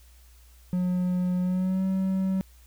triangle tone with pitch glide, 180.7 to 190.01 Hz, F#3 to F#3, -41 to +46 cents, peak -21 dBFS, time 0.73-2.41 s, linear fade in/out 0 ms, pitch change +87 cents, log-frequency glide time 1.41-1.84 s, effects added 60 Hz sine -51 dBFS peak until 2.66 s + white hiss -60 dBFS RMS until 2.66 s

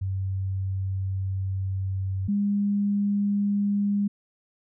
sine tone pair in turn, 95.7 / 202.8 Hz, G2 / G#3, -41 / -41 cents, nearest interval octave + minor second, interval 1300 cents, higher second, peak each -25 / -21 dBFS, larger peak second, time 0.01-2.28 / 2.28-4.08 s, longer first, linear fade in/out 10 ms, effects none

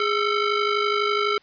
sawtooth ring-modulated tone, 880 Hz, A5, in tune, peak -13 dBFS, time 0-1.38 s, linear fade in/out 2 ms, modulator 466 Hz, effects white hiss -57 dBFS RMS until 1.42 s + resampled to 11025 Hz

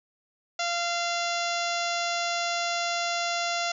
harmonic tone with a mistuned harmonic, 690 Hz, F5, 21 cents flat, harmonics 1 / 2 / 3 / 4 / 5 / 6 / 7 / 8 / 9 / 10, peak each -30 / -33 / -35 / -36 / -37 / -38 / -38 / -39 / -40 / -40 dBFS, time 0.59-3.72 s, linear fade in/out 5 ms, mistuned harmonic 9, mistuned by -19 cents, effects none

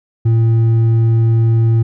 sine tone with hard clipping, 113.9 Hz, A#2, 40 cents flat, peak -10 dBFS, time 0.25-1.83 s, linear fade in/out 10 ms, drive 4 dB, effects none

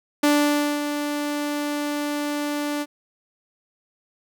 sawtooth tone with ADSR envelope, 293 Hz, D4, 4 cents flat, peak -11 dBFS, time 0.23-2.86 s, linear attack 7 ms, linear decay 560 ms, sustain -9 dB, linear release 45 ms, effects none

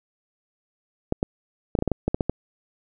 clicks, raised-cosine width 2 ms, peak -8 dBFS, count 11, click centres 1.124 / 1.229 / 1.752 / 1.789 / 1.824 / 1.877 / 1.917 / 2.08 / 2.145 / 2.208 / 2.296 s, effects none

